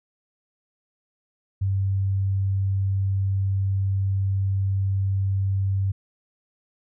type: tone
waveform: sine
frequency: 97.2 Hz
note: G2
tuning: 14 cents flat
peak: -20 dBFS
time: 1.61-5.92 s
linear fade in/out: 10 ms
effects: none